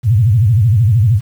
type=tone with vibrato; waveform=sine; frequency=110 Hz; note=A2; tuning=in tune; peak=-7 dBFS; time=0.03-1.21 s; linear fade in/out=50 ms; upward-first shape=sine; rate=13 Hz; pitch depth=250 cents each way; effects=7-bit